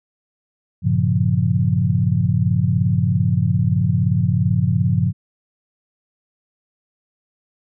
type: chord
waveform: sine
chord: G half-diminished seventh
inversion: none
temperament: equal with one note detuned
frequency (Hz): 98 / 115.54 / 138.59 / 174.61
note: G2 / Bb2 / Db3 / F3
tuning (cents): 0 / -15 / 0 / 0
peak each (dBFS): -20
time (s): 0.82-5.13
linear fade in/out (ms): 50
effects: none